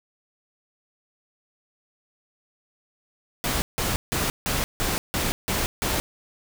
pink noise bursts, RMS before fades -25 dBFS, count 8, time 3.44-6 s, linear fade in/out 0 ms, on 180 ms, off 160 ms, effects none

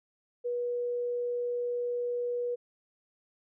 sine tone, 484.8 Hz, B4, 32 cents flat, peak -29 dBFS, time 0.44-2.56 s, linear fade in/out 20 ms, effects none

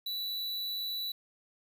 square tone, 3951 Hz, B7, in tune, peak -34 dBFS, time 0.06-1.12 s, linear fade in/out 5 ms, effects 10-bit

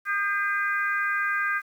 harmonic tone with a mistuned harmonic, 407.6 Hz, G#4, 32 cents flat, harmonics 3 / 4 / 5 / 6, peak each -29 / -25 / -32 / -38 dBFS, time 0.05-1.62 s, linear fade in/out 50 ms, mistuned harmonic 4, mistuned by -41 cents, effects 9-bit

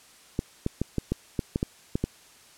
clicks, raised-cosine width 3 ms, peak -12 dBFS, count 10, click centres 0.391 / 0.664 / 0.816 / 0.983 / 1.12 / 1.392 / 1.559 / 1.629 / 1.955 / 2.04 s, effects white hiss -54 dBFS RMS until 2.57 s + low-pass 10000 Hz 12 dB/octave

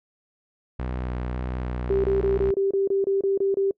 sawtooth tone with vibrato, 62.1 Hz, B1, 10 cents sharp, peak -23 dBFS, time 0.79-2.51 s, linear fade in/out 5 ms, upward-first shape square, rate 1.8 Hz, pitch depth 17 cents each way
sine tone bursts, 392 Hz, G4, in tune, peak -19 dBFS, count 11, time 1.9-3.71 s, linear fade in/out 2 ms, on 140 ms, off 27 ms
effects noise-tail reverb RT60 0.1 s tail -26 dB re dry + low-pass 2000 Hz 12 dB/octave

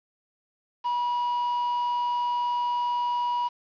triangle tone, 969 Hz, B5, 33 cents flat, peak -22 dBFS, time 0.84-3.49 s, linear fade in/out 20 ms, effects resampled to 11025 Hz + 8-bit

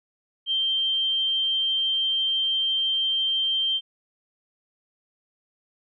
sine tone, 3147 Hz, G7, 6 cents sharp, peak -21 dBFS, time 0.46-3.81 s, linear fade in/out 50 ms, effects none

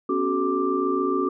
sine tone cluster, 250.4 / 277.5 / 373.2 / 428.3 / 1178 Hz, B3 / C#4 / F#4 / A4 / D6, +24 / +2 / +15 / -47 / +5 cents, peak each -33 / -26 / -24 / -30 / -27 dBFS, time 0.09-1.29 s, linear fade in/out 5 ms, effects none

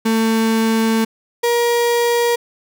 35% pulse tone pair in turn, 223.8 / 474.2 Hz, A3 / A#4, +30 / +30 cents, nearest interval octave + minor second, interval 1300 cents, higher second, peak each -12 dBFS, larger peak neither, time 0.05-1.05 / 1.43-2.36 s, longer first, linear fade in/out 10 ms, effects none

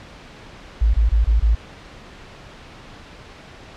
sine tone bursts, 55 Hz, A1, in tune, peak -12 dBFS, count 5, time 0.81-1.552 s, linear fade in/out 10 ms, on 130 ms, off 23 ms, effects pink hiss -41 dBFS RMS until 3.76 s + low-pass 4000 Hz 12 dB/octave

